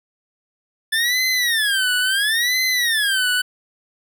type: tone with vibrato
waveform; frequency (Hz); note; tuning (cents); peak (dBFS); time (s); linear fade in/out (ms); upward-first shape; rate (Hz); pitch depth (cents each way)
25% pulse; 1740; A6; -20; -13; 0.92-3.42; 10; sine; 0.73; 280
effects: none